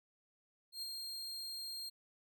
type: tone with ADSR envelope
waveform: 40% pulse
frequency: 4211 Hz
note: C8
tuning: 10 cents sharp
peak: -38 dBFS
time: 0.72-1.9 s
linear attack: 100 ms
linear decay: 24 ms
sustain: -3 dB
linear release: 17 ms
effects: none